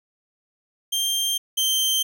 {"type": "tone pair in turn", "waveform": "sawtooth", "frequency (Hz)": [3174, 3134], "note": ["G7", "G7"], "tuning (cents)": [21, -1], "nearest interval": "unison", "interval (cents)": 22, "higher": "first", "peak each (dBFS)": [-18, -16], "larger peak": "second", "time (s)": [[0.92, 1.38], [1.57, 2.03]], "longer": "neither", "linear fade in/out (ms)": 10, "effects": []}